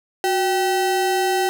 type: ring-modulated tone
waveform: square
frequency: 575 Hz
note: D5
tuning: 37 cents flat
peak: -15 dBFS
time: 0.24-1.49 s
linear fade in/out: 0 ms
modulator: 207 Hz
effects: none